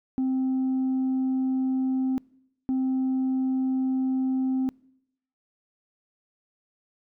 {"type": "tone pair in turn", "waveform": "sine", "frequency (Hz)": [261.3, 261.3], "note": ["C4", "C4"], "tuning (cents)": [-2, -2], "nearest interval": "unison", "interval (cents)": 0, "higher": "neither", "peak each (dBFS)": -20, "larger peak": "neither", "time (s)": [[0.18, 2.18], [2.69, 4.69]], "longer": "neither", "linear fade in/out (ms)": 0, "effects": ["noise-tail reverb RT60 0.8 s tail -26 dB re dry", "tanh soft clip ceiling -21 dBFS"]}